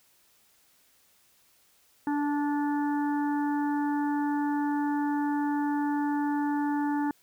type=harmonic tone; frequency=291.2 Hz; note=D4; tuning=15 cents flat; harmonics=1 / 3 / 4 / 5 / 6; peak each=-26 / -32 / -46 / -42 / -43 dBFS; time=2.07-7.11 s; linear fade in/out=2 ms; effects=white hiss -64 dBFS RMS until 7.22 s